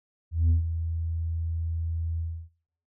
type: tone with ADSR envelope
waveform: sine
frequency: 82.41 Hz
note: E2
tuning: in tune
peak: -15 dBFS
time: 0.31-2.49 s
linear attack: 190 ms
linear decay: 120 ms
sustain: -12 dB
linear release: 300 ms
effects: noise-tail reverb RT60 0.6 s tail -18 dB re dry + tanh soft clip ceiling -17 dBFS